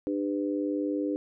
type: harmonic tone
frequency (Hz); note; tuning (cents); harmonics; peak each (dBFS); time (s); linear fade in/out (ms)
100; G2; +35; 3 / 4 / 5; -28 / -34 / -34; 0.07-1.16; 0
effects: none